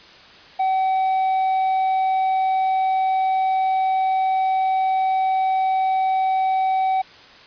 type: tone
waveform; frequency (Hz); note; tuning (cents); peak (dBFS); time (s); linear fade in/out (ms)
triangle; 760; F#5; +46; -15; 0.59-7.02; 10
effects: white hiss -45 dBFS RMS until 7.46 s + resampled to 11025 Hz